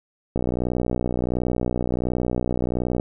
click train, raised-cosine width 2 ms, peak -10 dBFS, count 163, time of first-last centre 0.36-2.998 s, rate 61.4 Hz, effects none

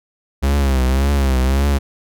45% pulse tone with vibrato, 67.3 Hz, C2, 49 cents sharp, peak -13 dBFS, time 0.42-1.79 s, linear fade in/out 20 ms, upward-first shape triangle, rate 1.8 Hz, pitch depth 110 cents each way, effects none

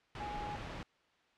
sine tone in noise, 830.6 Hz, G#5, in tune, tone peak -40 dBFS, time 0.2-0.56 s, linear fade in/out 2 ms, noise pink, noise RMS -43 dBFS, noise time 0.15-0.83 s, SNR 0 dB, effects white hiss -70 dBFS RMS until 1.37 s + low-pass 3000 Hz 12 dB/octave

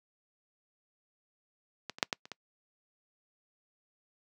clicks, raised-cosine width 0.2 ms, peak -20 / -26 / -7 / -13 / -30 / -22 dBFS, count 6, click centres 1.897 / 1.985 / 2.028 / 2.128 / 2.255 / 2.317 s, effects noise-tail reverb RT60 0.1 s tail -26 dB re dry + high-pass 150 Hz 12 dB/octave

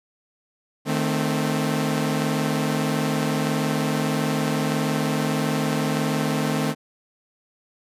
sawtooth chord, A diminished, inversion second, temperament equal with one note detuned, 153.6 / 220 / 261.6 Hz, Eb3 / A3 / C4, -22 / 0 / 0 cents, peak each -21 / -22 / -22 dBFS, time 0.85-6.75 s, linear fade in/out 50 ms, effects resampled to 32000 Hz

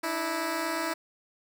10% pulse tone pair together, 299 / 327.3 Hz, D4 / E4, +31 / -12 cents, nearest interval major second, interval 157 cents, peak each -28 / -21 dBFS, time 0.03-0.94 s, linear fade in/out 10 ms, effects none

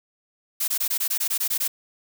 blue noise bursts, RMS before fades -24 dBFS, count 11, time 0.6-1.68 s, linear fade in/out 10 ms, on 80 ms, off 20 ms, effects none

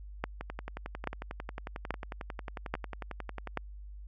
two click trains, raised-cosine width 0.5 ms, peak -23 / -16 dBFS, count 35 / 5, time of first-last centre 0.41-3.473 / 0.24-3.573 s, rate 11.1 / 1.2 Hz, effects added 50 Hz sine -43 dBFS peak until 4.07 s

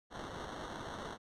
violet noise with sample-and-hold, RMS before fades -44 dBFS, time 0.1-1.18 s, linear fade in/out 50 ms, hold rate 2450 Hz, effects low-pass 6000 Hz 12 dB/octave

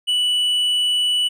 sine tone with tanh clipping, 2960 Hz, F#7, in tune, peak -17 dBFS, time 0.07-1.29 s, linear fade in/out 20 ms, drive 5 dB, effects none

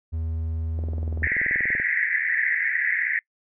triangle tone with pitch glide, 80.8 to 79.23 Hz, E2 to D#2, -34 to +32 cents, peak -23 dBFS, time 0.12-1.28 s, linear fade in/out 20 ms, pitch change -34 cents, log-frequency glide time 0.71-1.13 s
click train, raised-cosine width 2 ms, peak -23 dBFS, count 22, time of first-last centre 0.79-1.8 s, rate 20.8 Hz
white band-pass noise, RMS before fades -24 dBFS, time 1.23-3.19 s, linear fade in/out 2 ms, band 1700 to 2100 Hz, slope 96 dB/octave
effects noise-tail reverb RT60 0.1 s tail -25 dB re dry

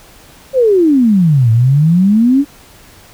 sine exponential two-way sweep, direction down then up, 551 to 110 to 293.2 Hz, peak -6 dBFS, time 0.53-2.45 s, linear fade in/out 50 ms, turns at 1.51 s, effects pink hiss -41 dBFS RMS until 3.13 s

